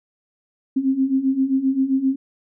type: beating tone pair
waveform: sine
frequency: 261.6 / 269.2 Hz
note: C4 / C4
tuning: 0 / +49 cents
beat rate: 7.6 Hz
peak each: -22 / -18 dBFS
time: 0.76-2.16 s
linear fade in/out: 10 ms
effects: none